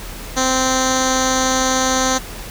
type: tone with low-pass filter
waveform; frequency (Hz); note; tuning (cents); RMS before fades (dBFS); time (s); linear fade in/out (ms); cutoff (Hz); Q
10% pulse; 260; C4; -11; -17; 0.36-2.19; 20; 6200; 4.5
effects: added 40 Hz sine -32 dBFS peak until 2.5 s + pink hiss -33 dBFS RMS until 2.5 s